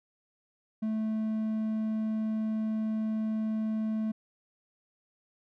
triangle tone, 218.4 Hz, A3, 13 cents flat, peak -26 dBFS, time 0.82-4.12 s, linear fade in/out 10 ms, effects none

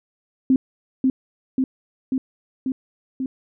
sine tone with echo, 261.6 Hz, C4, in tune, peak -12 dBFS, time 0.5-0.56 s, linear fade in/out 2 ms, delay 540 ms, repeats 5, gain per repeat -2 dB, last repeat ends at 3.26 s, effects none

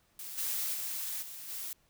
blue noise with level steps, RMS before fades -43 / -34 / -37 / -45 / -40 dBFS, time 0.19-1.73 s, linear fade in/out 2 ms, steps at 0.37 / 0.73 / 1.21 / 1.48 s, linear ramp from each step 20 ms, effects pink hiss -70 dBFS RMS until 1.89 s

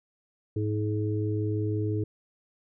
harmonic tone, 105.9 Hz, G#2, 34 cents sharp, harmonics 1 / 3 / 4, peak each -27 / -32 / -33 dBFS, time 0.56-2.04 s, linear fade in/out 5 ms, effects none

